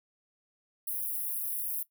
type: high-pass noise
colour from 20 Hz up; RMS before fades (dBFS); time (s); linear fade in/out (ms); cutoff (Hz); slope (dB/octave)
white; -34; 0.87-1.83; 5; 9900; 96
effects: noise-tail reverb RT60 0.1 s tail -17 dB re dry